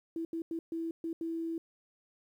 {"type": "tone bursts at uneven times", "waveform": "sine", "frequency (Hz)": 329.6, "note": "E4", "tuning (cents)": 0, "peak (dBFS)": -33, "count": 6, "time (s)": [[0.16, 0.25], [0.33, 0.42], [0.51, 0.59], [0.72, 0.91], [1.04, 1.13], [1.21, 1.58]], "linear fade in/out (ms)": 2, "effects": ["11-bit"]}